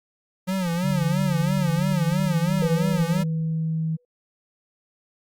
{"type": "tone with vibrato", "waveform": "square", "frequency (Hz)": 179.5, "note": "F3", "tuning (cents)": 48, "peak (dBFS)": -23, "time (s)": [0.47, 3.24], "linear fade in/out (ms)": 20, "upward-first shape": "sine", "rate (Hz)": 3, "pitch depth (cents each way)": 120}
{"type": "tone with pitch glide", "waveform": "sine", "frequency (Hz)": [146.83, 160.12], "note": ["D3", "D#3"], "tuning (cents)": [0, 50], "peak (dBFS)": -22, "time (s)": [0.83, 3.97], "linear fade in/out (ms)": 20, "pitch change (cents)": 150, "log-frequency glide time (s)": [1.61, 2.81]}
{"type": "tone with exponential decay", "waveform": "sine", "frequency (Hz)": 490.8, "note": "B4", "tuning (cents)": -11, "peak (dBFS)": -23, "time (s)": [2.62, 4.05], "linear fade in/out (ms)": 2, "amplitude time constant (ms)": 310}
{"effects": ["Opus 48 kbps"]}